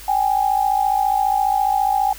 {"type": "tone pair together", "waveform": "sine", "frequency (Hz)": [775.9, 830.6], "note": ["G5", "G#5"], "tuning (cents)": [-18, 0], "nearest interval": "minor second", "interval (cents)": 118, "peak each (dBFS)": -18, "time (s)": [0.08, 2.13], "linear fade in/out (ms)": 5, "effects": ["added 50 Hz sine -40 dBFS peak until 2.18 s", "white hiss -39 dBFS RMS until 2.18 s"]}